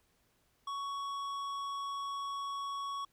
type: tone with tanh clipping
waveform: sine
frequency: 1116 Hz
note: C#6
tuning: 11 cents sharp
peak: -38 dBFS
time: 0.67-3.05 s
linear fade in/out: 5 ms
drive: 12 dB
effects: pink hiss -73 dBFS RMS until 3.12 s